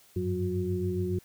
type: tone cluster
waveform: sine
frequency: 93.2 / 100.3 / 183.1 / 362.1 Hz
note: F#2 / G2 / F#3 / F#4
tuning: +13 / +40 / -18 / -37 cents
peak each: -32 / -36 / -33 / -31 dBFS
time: 0.16-1.19 s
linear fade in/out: 5 ms
effects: white hiss -59 dBFS RMS until 1.24 s